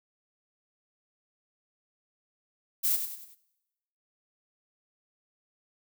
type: noise with echo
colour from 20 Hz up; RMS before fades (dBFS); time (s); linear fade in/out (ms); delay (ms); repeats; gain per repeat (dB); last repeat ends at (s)
violet; -26; 2.83-2.97; 20; 96; 4; -7; 3.354
effects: noise-tail reverb RT60 1.0 s tail -22 dB re dry